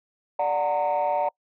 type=chord; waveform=sine; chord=D augmented; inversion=none; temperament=just; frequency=587.3 / 734.2 / 917.7 Hz; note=D5 / F#5 / A#5; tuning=0 / -14 / -27 cents; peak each=-24 dBFS; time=0.39-1.29 s; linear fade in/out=5 ms; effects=noise-tail reverb RT60 0.1 s tail -26 dB re dry + tanh soft clip ceiling -17 dBFS